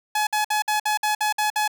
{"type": "tone bursts", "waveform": "sawtooth", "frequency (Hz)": 848, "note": "G#5", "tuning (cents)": 36, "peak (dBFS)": -16, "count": 9, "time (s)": [0.15, 1.678], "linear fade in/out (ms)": 5, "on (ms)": 120, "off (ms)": 56, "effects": []}